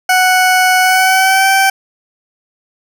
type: tone with pitch glide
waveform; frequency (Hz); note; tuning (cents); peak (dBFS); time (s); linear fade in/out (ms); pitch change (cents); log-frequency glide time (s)
20% pulse; 740 to 774.6; F#5 to G5; 0 to -21; -3; 0.09-1.7; 5; +79; 0.81-1.49
effects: none